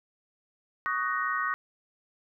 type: chord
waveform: sine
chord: D# minor seventh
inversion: third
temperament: just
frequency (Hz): 1120.1 / 1244.5 / 1493.4 / 1866.8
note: C#6 / D#6 / F#6 / A#6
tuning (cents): +18 / 0 / +16 / +2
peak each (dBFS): -32 / -32 / -33 / -32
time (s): 0.86-1.54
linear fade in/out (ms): 0
effects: none